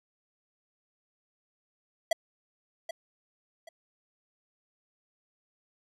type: tone with echo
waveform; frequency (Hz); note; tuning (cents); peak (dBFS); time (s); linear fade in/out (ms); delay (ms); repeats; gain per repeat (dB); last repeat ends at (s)
square; 659.3; E5; 0; -23; 2.11-2.13; 5; 780; 2; -11; 3.69
effects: low-pass 12000 Hz 12 dB/octave